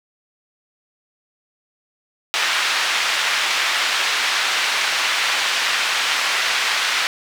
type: band-pass noise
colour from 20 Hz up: pink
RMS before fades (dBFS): -20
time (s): 2.34-7.07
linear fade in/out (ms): 0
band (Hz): 1500 to 4200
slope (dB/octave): 12
effects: none